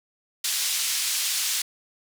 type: band-pass noise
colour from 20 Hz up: pink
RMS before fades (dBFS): -26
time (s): 0.44-1.62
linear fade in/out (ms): 5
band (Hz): 3600 to 12000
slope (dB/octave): 12
effects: none